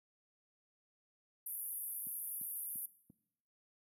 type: band-pass noise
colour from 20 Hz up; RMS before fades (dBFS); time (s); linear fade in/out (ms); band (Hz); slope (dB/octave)
white; -43; 1.46-2.86; 5; 10000 to 14000; 96
type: click train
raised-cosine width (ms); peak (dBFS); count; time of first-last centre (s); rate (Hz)
5; -35; 4; 2.07-3.101; 2.91
effects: noise-tail reverb RT60 0.8 s tail -19 dB re dry + high-pass 300 Hz 12 dB/octave